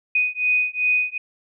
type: beating tone pair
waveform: sine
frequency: 2489 / 2491.6 Hz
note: D#7 / D#7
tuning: 0 / +2 cents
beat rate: 2.6 Hz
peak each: -21 dBFS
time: 0.15-1.18 s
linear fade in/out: 5 ms
effects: none